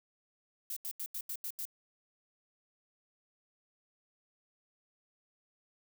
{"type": "noise bursts", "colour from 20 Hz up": "violet", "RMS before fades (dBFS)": -39, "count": 7, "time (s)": [0.7, 1.653], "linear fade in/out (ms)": 2, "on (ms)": 65, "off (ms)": 83, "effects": []}